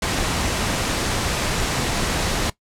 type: noise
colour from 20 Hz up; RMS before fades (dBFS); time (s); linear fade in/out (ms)
pink; -22; 0.02-2.5; 5
effects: noise-tail reverb RT60 0.1 s tail -18 dB re dry + low-pass 9000 Hz 12 dB/octave